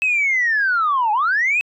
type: linear two-way sweep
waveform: sine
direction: down then up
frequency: 2600 to 819 to 2600 Hz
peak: -14 dBFS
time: 0.02-1.61 s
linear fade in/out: 0 ms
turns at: 1.12 s
effects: tanh soft clip ceiling -11 dBFS